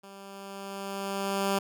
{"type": "tone with level ramp", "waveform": "10% pulse", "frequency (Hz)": 196.7, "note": "G3", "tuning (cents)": 6, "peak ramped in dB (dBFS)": [-38, -16], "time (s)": [0.03, 1.59], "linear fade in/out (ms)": 10, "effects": []}